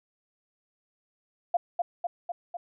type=tone with echo; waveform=sine; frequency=698.5 Hz; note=F5; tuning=in tune; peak=-20 dBFS; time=1.54-1.57 s; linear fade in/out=5 ms; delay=250 ms; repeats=4; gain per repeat=-3 dB; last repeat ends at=2.57 s; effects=none